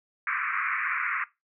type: band-pass noise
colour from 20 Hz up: pink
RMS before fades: -29 dBFS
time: 0.27-1.24 s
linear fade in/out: 2 ms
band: 1100 to 2400 Hz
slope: 96 dB/octave
effects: noise-tail reverb RT60 0.2 s tail -18 dB re dry